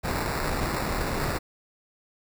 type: noise with sample-and-hold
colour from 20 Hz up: pink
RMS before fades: -28 dBFS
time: 0.03-1.39 s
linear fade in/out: 20 ms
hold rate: 3150 Hz
effects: none